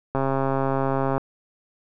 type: click train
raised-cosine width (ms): 1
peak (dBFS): -10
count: 140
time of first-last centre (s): 0.15-1.18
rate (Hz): 135
effects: none